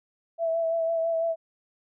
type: tone with vibrato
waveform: sine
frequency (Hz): 660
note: E5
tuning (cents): +2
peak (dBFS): -23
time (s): 0.38-1.36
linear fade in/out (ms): 50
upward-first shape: sine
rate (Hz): 6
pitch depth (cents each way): 23
effects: none